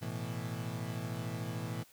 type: chord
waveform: 35% pulse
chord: A suspended second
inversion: none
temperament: equal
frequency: 110 / 123.47 / 164.81 Hz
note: A2 / B2 / E3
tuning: 0 / 0 / 0 cents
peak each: -39 / -39 / -40 dBFS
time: 0.01-1.84 s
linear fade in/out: 20 ms
effects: white hiss -62 dBFS RMS until 1.92 s